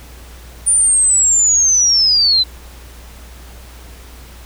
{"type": "linear sweep", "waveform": "sine", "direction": "down", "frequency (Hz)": [9397, 3972], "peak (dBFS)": -9, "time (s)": [0.66, 2.44], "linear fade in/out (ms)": 20, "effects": ["added 60 Hz sine -35 dBFS peak until 4.45 s", "pink hiss -41 dBFS RMS until 4.45 s"]}